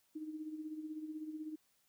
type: tone with tremolo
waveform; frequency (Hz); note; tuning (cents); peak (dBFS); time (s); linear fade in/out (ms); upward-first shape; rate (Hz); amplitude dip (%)
sine; 310; D#4; -6; -39; 0.15-1.56; 10; sine; 16; 60
effects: white hiss -75 dBFS RMS until 1.88 s